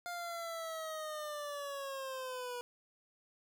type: linear sweep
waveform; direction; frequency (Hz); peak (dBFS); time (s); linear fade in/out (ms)
25% pulse; down; 705 to 483.9; -36; 0.06-2.61; 0
effects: none